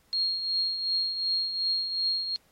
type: tone with tremolo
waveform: sine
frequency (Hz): 4259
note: C8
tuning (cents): +30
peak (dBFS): -23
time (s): 0.13-2.36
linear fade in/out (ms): 0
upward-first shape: triangle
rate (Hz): 2.7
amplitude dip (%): 60
effects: pink hiss -65 dBFS RMS until 2.51 s + AAC 48 kbps